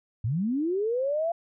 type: linear sweep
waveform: sine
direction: up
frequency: 98 to 690 Hz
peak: -24 dBFS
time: 0.24-1.32 s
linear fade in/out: 5 ms
effects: none